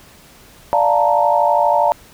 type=chord; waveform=sine; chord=Bb major seventh; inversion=first; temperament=equal; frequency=587.3 / 698.5 / 880 / 932.3 Hz; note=D5 / F5 / A5 / Bb5; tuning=0 / 0 / 0 / 0 cents; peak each=-17 dBFS; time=0.73-1.92 s; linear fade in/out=0 ms; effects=pink hiss -45 dBFS RMS until 2.13 s

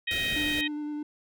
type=harmonic tone; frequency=627 Hz; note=D#5; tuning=13 cents sharp; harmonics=3 / 4 / 5 / 6; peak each=-31 / -32 / -33 / -34 dBFS; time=0.07-0.68 s; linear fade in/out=10 ms
type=band-stop noise; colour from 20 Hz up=pink; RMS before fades=-37 dBFS; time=0.11-0.61 s; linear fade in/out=0 ms; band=760 to 1300 Hz; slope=96 dB/octave
type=tone with vibrato; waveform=triangle; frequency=297.8 Hz; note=D4; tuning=24 cents sharp; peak=-29 dBFS; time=0.36-1.03 s; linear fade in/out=5 ms; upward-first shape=square; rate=9.7 Hz; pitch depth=10 cents each way
effects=none

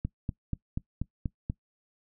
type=click train; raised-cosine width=5 ms; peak=-18 dBFS; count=7; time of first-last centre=0.05-1.499 s; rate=4.14 Hz; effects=noise-tail reverb RT60 0.1 s tail -21 dB re dry

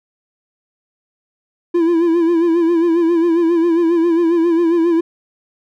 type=tone with vibrato; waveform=triangle; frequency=336.6 Hz; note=E4; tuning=36 cents sharp; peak=-9 dBFS; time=1.74-5.01 s; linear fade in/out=10 ms; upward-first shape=sine; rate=7.4 Hz; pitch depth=66 cents each way; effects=none

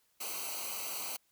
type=noise with comb filter; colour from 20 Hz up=white; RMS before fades=-39 dBFS; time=0.2-1.17 s; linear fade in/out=10 ms; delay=0.57 ms; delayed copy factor=-0.9; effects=white hiss -73 dBFS RMS until 1.31 s

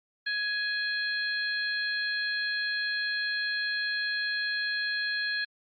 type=harmonic tone; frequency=835 Hz; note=G#5; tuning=9 cents sharp; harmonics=2 / 3 / 4 / 5; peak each=-29 / -41 / -41 / -34 dBFS; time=0.26-5.45 s; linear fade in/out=10 ms; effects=Opus 32 kbps

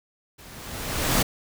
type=noise with level ramp; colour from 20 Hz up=pink; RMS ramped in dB=-47 to -19 dBFS; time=0.38-1.23 s; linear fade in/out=10 ms; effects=none

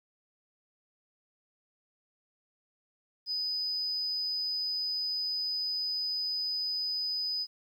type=tone; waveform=sine; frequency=4993 Hz; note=D#8; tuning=5 cents sharp; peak=-29 dBFS; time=3.26-7.47 s; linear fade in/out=50 ms; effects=tanh soft clip ceiling -25 dBFS + 11-bit

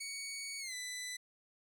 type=tone with pitch glide; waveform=15% pulse; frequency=2239 to 1994.7 Hz; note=C#7 to B6; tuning=+17 to +17 cents; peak=-34 dBFS; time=0-1.17 s; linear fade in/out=10 ms; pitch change=-200 cents; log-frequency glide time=0.59-0.74 s; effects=none

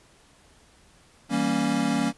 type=chord; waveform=square; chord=E diminished seventh; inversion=none; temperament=equal with one note detuned; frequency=162.83 / 196 / 233.1 / 277.2 Hz; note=E3 / G3 / Bb3 / Db4; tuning=-21 / 0 / 0 / 0 cents; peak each=-33 / -30 / -27 / -27 dBFS; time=1.29-2.13 s; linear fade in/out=50 ms; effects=pink hiss -57 dBFS RMS until 2.17 s + resampled to 24000 Hz

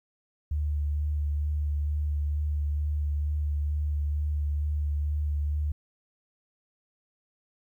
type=tone with vibrato; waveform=sine; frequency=74 Hz; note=D2; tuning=14 cents sharp; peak=-25 dBFS; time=0.51-5.72 s; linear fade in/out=5 ms; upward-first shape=sine; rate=2.2 Hz; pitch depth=18 cents each way; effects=11-bit

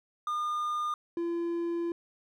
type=tone pair in turn; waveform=triangle; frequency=1213 / 340.4 Hz; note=D#6 / F4; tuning=-44 / -44 cents; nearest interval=octave + minor seventh; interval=2200 cents; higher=first; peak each=-27 dBFS; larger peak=neither; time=0.27-0.94 / 1.17-1.92 s; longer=second; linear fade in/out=2 ms; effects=none

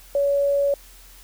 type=tone; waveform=sine; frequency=564 Hz; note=C#5; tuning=30 cents sharp; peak=-17 dBFS; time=0.15-0.74 s; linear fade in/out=2 ms; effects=added 42 Hz sine -47 dBFS peak until 1.23 s + white hiss -49 dBFS RMS until 1.23 s

